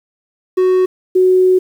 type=tone pair in turn; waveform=triangle / sine; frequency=370 / 370 Hz; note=F#4 / F#4; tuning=0 / 0 cents; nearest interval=unison; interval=0 cents; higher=neither; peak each=-7 dBFS; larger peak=neither; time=0.57-0.86 / 1.15-1.59 s; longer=second; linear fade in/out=10 ms; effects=7-bit